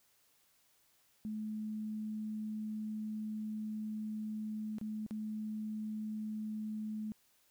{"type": "tone with dropouts", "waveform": "sine", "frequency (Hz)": 215, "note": "A3", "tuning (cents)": -40, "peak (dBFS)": -37, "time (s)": [1.25, 7.12], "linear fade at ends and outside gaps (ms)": 0, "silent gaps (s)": [[4.784, 4.813], [5.064, 5.109]], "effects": ["white hiss -71 dBFS RMS until 7.5 s"]}